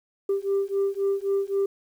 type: beating tone pair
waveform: sine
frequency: 393 / 396.8 Hz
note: G4 / G4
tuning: +4 / +21 cents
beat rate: 3.8 Hz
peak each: -24 dBFS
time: 0.29-1.66 s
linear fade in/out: 5 ms
effects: tanh soft clip ceiling -18 dBFS + 9-bit